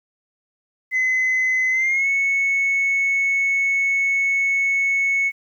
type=tone with pitch glide; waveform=sine; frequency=2035 to 2206 Hz; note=C7 to C#7; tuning=-49 to -9 cents; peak=-15 dBFS; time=0.91-5.32 s; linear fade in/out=50 ms; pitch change=+140 cents; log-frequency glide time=1.71-2.08 s; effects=tanh soft clip ceiling -14 dBFS + 9-bit